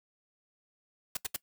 white noise bursts, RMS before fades -33 dBFS, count 3, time 1.15-1.363 s, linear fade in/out 5 ms, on 21 ms, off 75 ms, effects noise-tail reverb RT60 0.1 s tail -21 dB re dry

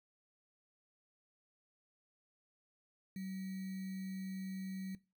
sine tone with sample-and-hold, 189.8 Hz, F#3, 44 cents sharp, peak -40 dBFS, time 3.16-4.95 s, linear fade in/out 2 ms, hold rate 2100 Hz, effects noise-tail reverb RT60 0.3 s tail -20 dB re dry

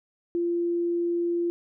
sine tone, 344.2 Hz, F4, 25 cents flat, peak -23 dBFS, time 0.35-1.5 s, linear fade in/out 0 ms, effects none

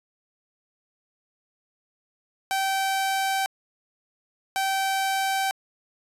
sawtooth tone pair in turn, 774 / 774 Hz, G5 / G5, -22 / -22 cents, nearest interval unison, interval 0 cents, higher neither, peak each -19 dBFS, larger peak neither, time 2.51-3.46 / 4.56-5.51 s, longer neither, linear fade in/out 0 ms, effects resampled to 32000 Hz

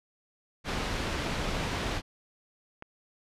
pink low-pass noise, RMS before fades -32 dBFS, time 0.64-2.02 s, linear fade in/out 50 ms, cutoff 4400 Hz, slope 12 dB/octave
click, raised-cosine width 0.5 ms, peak -27 dBFS, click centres 2.824 s
effects resampled to 32000 Hz

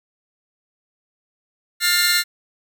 sawtooth tone cluster, 1410 / 1779 / 2116 / 3971 / 4250 Hz, F6 / A6 / C7 / B7 / C8, +16 / +19 / +19 / +9 / +26 cents, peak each -19 dBFS, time 1.8-2.24 s, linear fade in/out 50 ms, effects none

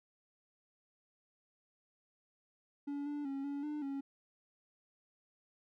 triangle tone with pitch steps, 285.2 / 291.8 / 274.1 / 283.4 / 298.8 / 275.8 Hz, C#4 / D4 / C#4 / C#4 / D4 / C#4, +49 / -11 / -19 / +38 / +30 / -9 cents, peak -35 dBFS, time 2.87-4.01 s, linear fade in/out 10 ms, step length 190 ms, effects none

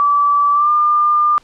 sine tone with pitch glide, 1156 to 1200.9 Hz, D6 to D6, -28 to +38 cents, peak -10 dBFS, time 0-1.38 s, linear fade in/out 0 ms, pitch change +66 cents, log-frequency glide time 0.53-0.7 s, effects pink hiss -51 dBFS RMS until 1.43 s + low-pass 7000 Hz 12 dB/octave

